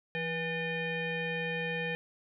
sine tone with frequency modulation, 1140 Hz, C#6, 48 cents sharp, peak -31 dBFS, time 0.15-1.95 s, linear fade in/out 0 ms, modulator 654 Hz, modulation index 2.4, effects none

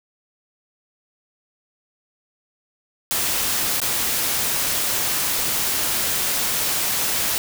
white noise with dropouts, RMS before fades -22 dBFS, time 3.11-7.38 s, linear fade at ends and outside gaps 0 ms, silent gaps 3.801-3.817 s, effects none

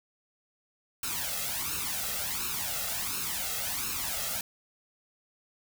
white noise with flanger, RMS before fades -33 dBFS, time 1.03-4.41 s, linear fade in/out 2 ms, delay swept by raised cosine 0.74 to 1.54 ms, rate 1.4 Hz, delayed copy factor +0.75, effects none

